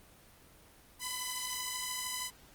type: beating tone pair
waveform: 5% pulse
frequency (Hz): 1000 / 1013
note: B5 / B5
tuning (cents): +21 / +44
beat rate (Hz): 13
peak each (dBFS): -25 / -29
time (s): 0.99-2.31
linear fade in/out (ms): 50
effects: pink hiss -59 dBFS RMS until 2.54 s + Opus 24 kbps